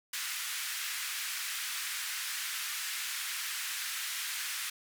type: band-pass noise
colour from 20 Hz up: pink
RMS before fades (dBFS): -37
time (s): 0.13-4.7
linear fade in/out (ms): 5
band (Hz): 1500 to 16000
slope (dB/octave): 24
effects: none